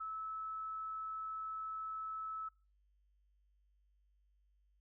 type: tone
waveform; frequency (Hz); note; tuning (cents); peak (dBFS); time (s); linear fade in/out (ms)
sine; 1303; E6; -20; -40; 0-2.49; 10
effects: noise-tail reverb RT60 0.4 s tail -25 dB re dry + added 50 Hz sine -70 dBFS peak until 4.8 s